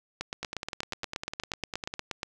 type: two click trains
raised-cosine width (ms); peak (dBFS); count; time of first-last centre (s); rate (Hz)
0.2; -15 / -17; 18 / 16; 0.21-2.231 / 0.43-1.939; 8.41 / 9.94
effects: none